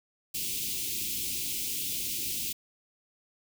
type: band-stop noise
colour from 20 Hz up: white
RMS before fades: -33 dBFS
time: 0.34-2.53 s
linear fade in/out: 10 ms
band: 390 to 2400 Hz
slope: 48 dB/octave
effects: none